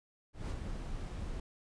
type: noise with ADSR envelope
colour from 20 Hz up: brown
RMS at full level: -35 dBFS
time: 0.33-1.4 s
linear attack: 170 ms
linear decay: 51 ms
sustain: -5 dB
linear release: 3 ms
effects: resampled to 22050 Hz